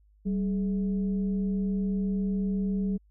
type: tone with frequency modulation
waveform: sine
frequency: 193 Hz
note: G3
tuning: 27 cents flat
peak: -25 dBFS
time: 0.25-2.98 s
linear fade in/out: 20 ms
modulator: 230 Hz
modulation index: 0.42
effects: added 51 Hz sine -58 dBFS peak until 3.1 s